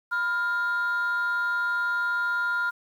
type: tone pair together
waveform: sine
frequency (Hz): 994.2 / 1406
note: B5 / F6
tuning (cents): +11 / +11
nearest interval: tritone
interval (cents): 600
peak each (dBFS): -30 / -22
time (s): 0.11-2.71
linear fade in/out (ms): 20
effects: tanh soft clip ceiling -21 dBFS + 9-bit